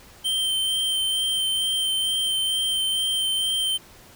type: tone with vibrato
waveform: square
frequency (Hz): 3122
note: G7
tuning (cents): -8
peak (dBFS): -22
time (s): 0.24-3.78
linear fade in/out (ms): 20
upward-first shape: sine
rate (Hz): 2.2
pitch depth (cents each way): 11
effects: pink hiss -49 dBFS RMS until 4.15 s